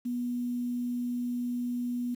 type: tone with quantisation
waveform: sine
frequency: 243.7 Hz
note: B3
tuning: 23 cents flat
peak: -29 dBFS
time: 0.05-2.15 s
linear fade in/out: 10 ms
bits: 9
effects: none